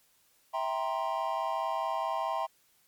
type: chord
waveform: triangle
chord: C dominant seventh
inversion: first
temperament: just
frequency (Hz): 654.1 / 784.9 / 941.9 / 1046.5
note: E5 / G5 / Bb5 / C6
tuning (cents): -14 / +2 / +18 / 0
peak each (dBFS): -33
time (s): 0.53-2.47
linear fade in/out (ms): 20
effects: white hiss -67 dBFS RMS until 2.87 s + MP3 96 kbps